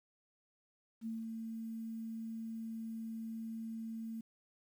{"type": "tone with ADSR envelope", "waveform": "sine", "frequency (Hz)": 224.9, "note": "A3", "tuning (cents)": 38, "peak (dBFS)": -37, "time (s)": [1.01, 4.21], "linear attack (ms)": 52, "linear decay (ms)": 180, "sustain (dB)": -3, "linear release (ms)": 6, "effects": ["11-bit"]}